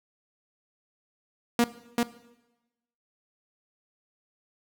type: tone with echo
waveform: sawtooth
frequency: 237.1 Hz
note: A#3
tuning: 30 cents sharp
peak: -15 dBFS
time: 1.59-1.64 s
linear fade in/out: 2 ms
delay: 390 ms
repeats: 1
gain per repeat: -3 dB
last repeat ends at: 2.03 s
effects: noise-tail reverb RT60 1.0 s tail -17 dB re dry